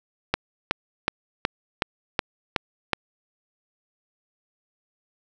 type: click train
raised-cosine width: 0.3 ms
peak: -4 dBFS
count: 8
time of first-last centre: 0.34-2.933 s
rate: 2.7 Hz
effects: none

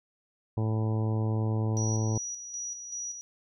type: harmonic tone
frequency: 109.6 Hz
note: A2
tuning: 6 cents flat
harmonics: 1 / 2 / 3 / 4 / 5 / 6 / 7 / 8 / 9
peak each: -26 / -35 / -37 / -39 / -43 / -48 / -45 / -47 / -47 dBFS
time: 0.57-2.18 s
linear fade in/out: 5 ms
type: tone with tremolo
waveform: sine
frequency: 5820 Hz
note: F#8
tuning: 29 cents flat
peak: -33 dBFS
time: 1.77-3.21 s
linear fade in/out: 0 ms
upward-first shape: square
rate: 2.6 Hz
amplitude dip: 50%
effects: none

